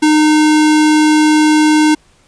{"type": "tone with sample-and-hold", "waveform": "sine", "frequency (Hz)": 306.3, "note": "D#4", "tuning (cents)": -27, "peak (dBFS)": -6, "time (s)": [0.02, 1.95], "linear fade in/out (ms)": 10, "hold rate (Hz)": 1225, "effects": ["pink hiss -51 dBFS RMS until 2.27 s", "resampled to 22050 Hz"]}